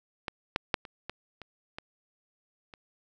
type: clicks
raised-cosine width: 0.3 ms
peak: -16 / -10 / -8 / -27 / -20 / -27 / -22 / -30 dBFS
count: 8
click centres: 0.282 / 0.561 / 0.742 / 0.852 / 1.096 / 1.417 / 1.785 / 2.738 s
effects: none